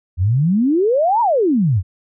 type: exponential two-way sweep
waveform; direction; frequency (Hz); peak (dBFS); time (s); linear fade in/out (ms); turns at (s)
sine; up then down; 82.5 to 976 to 82.5; -12; 0.17-1.83; 50; 1.21
effects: none